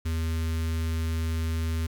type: tone with notch filter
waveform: square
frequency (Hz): 81.1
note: E2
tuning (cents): -28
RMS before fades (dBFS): -28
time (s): 0.05-1.87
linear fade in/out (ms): 10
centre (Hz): 690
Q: 0.72
effects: 9-bit